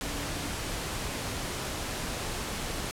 sine tone in noise, 285.5 Hz, D4, 49 cents flat, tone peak -42 dBFS, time 0.01-0.53 s, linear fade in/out 0 ms, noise pink, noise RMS -34 dBFS, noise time 0.01-2.91 s, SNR -11 dB, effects low-pass 11000 Hz 12 dB/octave

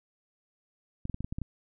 clicks, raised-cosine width 5 ms, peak -22 dBFS, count 8, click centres 1.054 / 1.097 / 1.144 / 1.206 / 1.245 / 1.325 / 1.385 / 1.417 s, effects none

